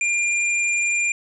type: tone pair together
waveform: sine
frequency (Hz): 2396 / 7211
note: D7 / A8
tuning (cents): +34 / +42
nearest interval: octave + perfect fifth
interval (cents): 1908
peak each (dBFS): -19 / -26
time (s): 0.01-1.12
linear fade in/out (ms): 2
effects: none